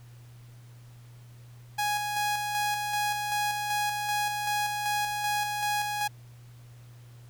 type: tone with tremolo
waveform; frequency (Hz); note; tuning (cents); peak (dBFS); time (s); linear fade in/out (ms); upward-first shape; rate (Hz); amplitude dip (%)
sawtooth; 830.6; G#5; 0; -22; 1.78-6.08; 10; square; 2.6; 35
effects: added 120 Hz sine -47 dBFS peak until 7.29 s + pink hiss -60 dBFS RMS until 7.29 s